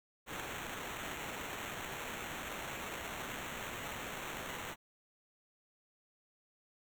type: noise with sample-and-hold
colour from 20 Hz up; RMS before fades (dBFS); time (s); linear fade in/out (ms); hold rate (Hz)
white; -43; 0.26-4.76; 50; 4900
effects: none